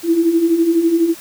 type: beating tone pair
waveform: sine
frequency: 323.1 / 335.1 Hz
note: E4 / E4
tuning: -35 / +29 cents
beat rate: 12 Hz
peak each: -19 / -12 dBFS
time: 0.03-1.15 s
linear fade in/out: 50 ms
effects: white hiss -37 dBFS RMS until 1.2 s